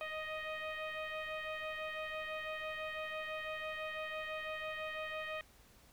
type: tone with frequency modulation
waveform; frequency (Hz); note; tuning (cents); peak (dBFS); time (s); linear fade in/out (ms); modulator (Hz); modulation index
sine; 627; D#5; +13; -39; 0.01-5.41; 0; 624; 3.6
effects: added 60 Hz sine -68 dBFS peak until 5.92 s + pink hiss -64 dBFS RMS until 5.92 s